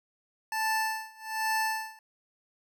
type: tone with tremolo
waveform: 25% pulse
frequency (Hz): 880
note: A5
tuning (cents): 0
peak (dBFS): -22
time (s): 0.52-1.99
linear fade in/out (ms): 2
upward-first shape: sine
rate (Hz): 1.2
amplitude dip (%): 95
effects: none